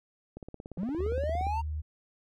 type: click train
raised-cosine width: 2 ms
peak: -28 dBFS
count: 20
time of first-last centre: 0.37-1.468 s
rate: 17.3 Hz
type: linear sweep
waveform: triangle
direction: up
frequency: 151.2 to 935 Hz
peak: -28 dBFS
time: 0.77-1.62 s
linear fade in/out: 20 ms
type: tone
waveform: sine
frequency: 76.3 Hz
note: D#2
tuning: 33 cents flat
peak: -31 dBFS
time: 0.98-1.82 s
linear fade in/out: 20 ms
effects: none